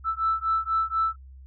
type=beating tone pair; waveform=sine; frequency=1318.5 / 1322.6 Hz; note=E6 / E6; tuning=0 / +5 cents; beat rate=4.1 Hz; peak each=-25 dBFS; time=0.04-1.16 s; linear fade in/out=50 ms; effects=tanh soft clip ceiling -15 dBFS + added 66 Hz sine -43 dBFS peak until 1.46 s